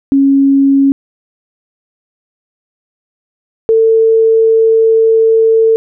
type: tone pair in turn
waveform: sine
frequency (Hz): 275 / 447.9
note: C#4 / A4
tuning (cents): -14 / +31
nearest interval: minor sixth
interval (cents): 845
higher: second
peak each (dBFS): -5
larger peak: neither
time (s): 0.12-0.92 / 3.69-5.76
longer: second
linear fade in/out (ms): 0
effects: none